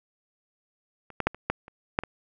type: clicks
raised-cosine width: 0.5 ms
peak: -30 / -11 / -6 / -26 / -9 / -30 / -7 / -20 dBFS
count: 8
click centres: 1.103 / 1.203 / 1.27 / 1.346 / 1.5 / 1.681 / 1.989 / 2.036 s
effects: none